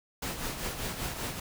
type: noise with tremolo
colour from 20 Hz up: pink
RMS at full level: -33 dBFS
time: 0.22-1.4 s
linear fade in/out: 5 ms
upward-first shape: triangle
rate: 5.1 Hz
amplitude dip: 60%
effects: none